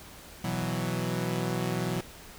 sawtooth chord, B suspended fourth, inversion none, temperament equal, 123.47 / 164.81 / 185 Hz, B2 / E3 / F#3, 0 / 0 / 0 cents, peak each -29 dBFS, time 0.44-2.01 s, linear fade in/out 5 ms, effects pink hiss -48 dBFS RMS until 2.38 s

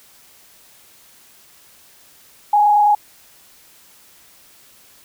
sine tone with frequency modulation, 831 Hz, G#5, 1 cent sharp, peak -10 dBFS, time 2.53-2.95 s, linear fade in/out 5 ms, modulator 29.4 Hz, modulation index 0.61, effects white hiss -49 dBFS RMS until 5.04 s

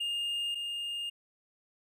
triangle tone pair in turn, 2826 / 2826 Hz, F7 / F7, +20 / +20 cents, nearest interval unison, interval 0 cents, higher neither, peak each -29 / -32 dBFS, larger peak first, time 0-0.55 / 0.55-1.1 s, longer neither, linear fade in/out 10 ms, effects none

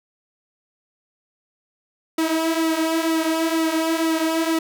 sawtooth tone with flanger, 323.8 Hz, E4, 31 cents flat, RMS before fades -21 dBFS, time 2.18-4.59 s, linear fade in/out 5 ms, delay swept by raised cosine 1.2 to 5.7 ms, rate 2.1 Hz, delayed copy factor -0.65, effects none

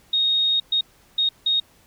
sine tone bursts at uneven times, 3729 Hz, A#7, in tune, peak -17 dBFS, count 4, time 0.13-0.6 / 0.72-0.81 / 1.18-1.29 / 1.46-1.6 s, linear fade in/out 5 ms, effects pink hiss -56 dBFS RMS until 1.86 s

